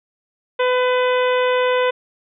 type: harmonic tone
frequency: 502 Hz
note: B4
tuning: 28 cents sharp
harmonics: 1 / 2 / 3 / 4 / 5 / 6 / 7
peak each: -16 / -22 / -26 / -28 / -30 / -32 / -33 dBFS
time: 0.59-1.91 s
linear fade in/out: 10 ms
effects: none